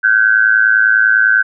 sine tone with amplitude modulation, 1533 Hz, G6, 39 cents flat, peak -4 dBFS, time 0.03-1.43 s, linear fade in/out 20 ms, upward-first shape sine, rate 110 Hz, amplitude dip 80%, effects none

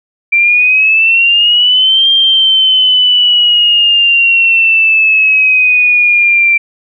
sine exponential two-way sweep, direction up then down, 2349 to 3193 to 2349 Hz, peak -5 dBFS, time 0.32-6.58 s, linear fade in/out 10 ms, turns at 2.09 s, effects none

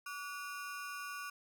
35% pulse ring-modulated tone, 1301 Hz, E6, 23 cents flat, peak -37 dBFS, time 0.06-1.3 s, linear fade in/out 5 ms, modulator 156 Hz, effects none

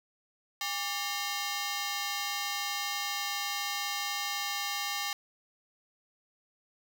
10% pulse ring-modulated tone, 987.8 Hz, B5, in tune, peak -20 dBFS, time 0.61-5.13 s, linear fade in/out 2 ms, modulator 176 Hz, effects none

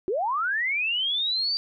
sine linear sweep, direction up, 341.4 to 4699 Hz, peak -23 dBFS, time 0.08-1.57 s, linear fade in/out 0 ms, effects none

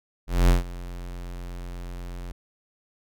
square tone with ADSR envelope, 44.1 Hz, F1, 18 cents sharp, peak -14 dBFS, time 0.27-2.32 s, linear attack 220 ms, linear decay 140 ms, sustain -20 dB, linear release 4 ms, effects none

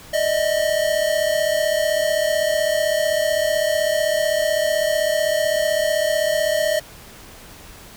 square tone pair together, 602 / 637.8 Hz, D5 / D#5, +43 / +43 cents, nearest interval minor second, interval 100 cents, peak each -21 dBFS, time 0.13-6.8 s, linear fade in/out 10 ms, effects pink hiss -42 dBFS RMS until 7.96 s

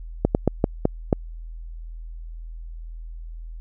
slowing click train, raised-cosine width 2 ms, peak -3 dBFS, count 6, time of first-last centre 0.25-1.128 s, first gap 99 ms, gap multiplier 1.29, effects added 41 Hz sine -33 dBFS peak until 3.6 s

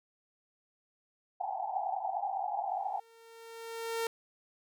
white band-pass noise, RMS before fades -35 dBFS, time 1.4-3 s, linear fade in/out 10 ms, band 720 to 840 Hz, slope 96 dB/octave
sawtooth tone with exponential growth, 457 Hz, A#4, 34 cents flat, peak -26 dBFS, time 2.69-4.07 s, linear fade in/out 2 ms, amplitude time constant 300 ms
effects none

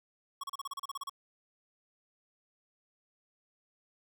square tone bursts, 1108.7 Hz, C#6, in tune, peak -37 dBFS, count 12, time 0.41-1.096 s, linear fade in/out 5 ms, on 26 ms, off 34 ms, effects none

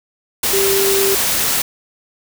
sine tone in noise, 392 Hz, G4, in tune, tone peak -15 dBFS, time 0.53-1.15 s, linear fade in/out 5 ms, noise white, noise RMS -17 dBFS, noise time 0.43-1.62 s, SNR -1 dB, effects none

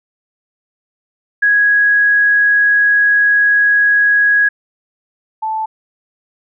sine tone pair in turn, 1661.2 / 876.7 Hz, G#6 / A5, 0 / -7 cents, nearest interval major seventh, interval 1107 cents, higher first, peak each -8 / -16 dBFS, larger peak first, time 1.42-4.49 / 5.42-5.66 s, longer first, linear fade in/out 10 ms, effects none

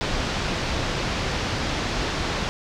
pink low-pass noise, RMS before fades -26 dBFS, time 0.01-2.49 s, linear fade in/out 0 ms, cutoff 5600 Hz, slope 24 dB/octave, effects none

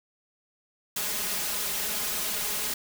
white noise with comb filter, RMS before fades -30 dBFS, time 0.96-2.74 s, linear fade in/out 5 ms, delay 4.8 ms, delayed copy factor +0.9, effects none

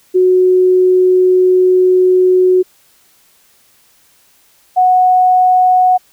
sine tone pair in turn, 367.9 / 735.8 Hz, F#4 / F#5, -10 / -10 cents, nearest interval octave, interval 1200 cents, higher second, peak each -6 dBFS, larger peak neither, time 0.14-2.63 / 4.76-5.98 s, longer first, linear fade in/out 20 ms, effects white hiss -51 dBFS RMS until 6.12 s

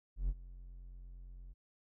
triangle tone with ADSR envelope, 44.35 Hz, F1, 27 cents sharp, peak -27 dBFS, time 0.16-1.54 s, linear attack 130 ms, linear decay 45 ms, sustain -19 dB, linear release 24 ms, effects none

